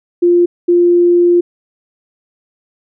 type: tone bursts at uneven times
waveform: sine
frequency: 349.2 Hz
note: F4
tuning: in tune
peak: -6 dBFS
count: 2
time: 0.22-0.46 / 0.68-1.41 s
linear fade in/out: 10 ms
effects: none